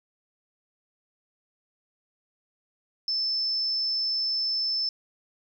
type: tone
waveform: triangle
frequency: 5274 Hz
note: E8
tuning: in tune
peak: -21 dBFS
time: 3.08-4.89 s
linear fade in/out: 2 ms
effects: tanh soft clip ceiling -23 dBFS